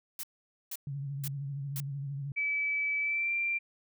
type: noise bursts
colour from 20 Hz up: blue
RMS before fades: -38 dBFS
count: 4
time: 0.19-1.802 s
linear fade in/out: 2 ms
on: 43 ms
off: 480 ms
type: tone with vibrato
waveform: sine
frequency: 139.7 Hz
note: C#3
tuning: 14 cents sharp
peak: -34 dBFS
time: 0.87-2.32 s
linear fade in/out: 2 ms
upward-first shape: triangle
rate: 13 Hz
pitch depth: 66 cents each way
type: tone with pitch glide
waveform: sine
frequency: 2300 to 2366 Hz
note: D7 to D7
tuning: -37 to +12 cents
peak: -28 dBFS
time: 2.36-3.59 s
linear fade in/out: 20 ms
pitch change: +49 cents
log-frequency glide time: 3-3.33 s
effects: none